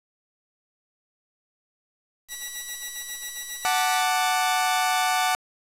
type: tone with tremolo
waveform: 10% pulse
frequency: 1947 Hz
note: B6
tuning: 25 cents flat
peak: -22 dBFS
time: 2.28-4.04 s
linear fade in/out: 50 ms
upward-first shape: sine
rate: 7.4 Hz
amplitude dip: 40%
type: chord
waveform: sawtooth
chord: D major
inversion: first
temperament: equal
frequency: 740 / 880 / 1174.7 Hz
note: F#5 / A5 / D6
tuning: 0 / 0 / 0 cents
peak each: -19 / -24 / -24 dBFS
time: 3.65-5.35 s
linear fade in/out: 0 ms
effects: resampled to 32000 Hz + 7-bit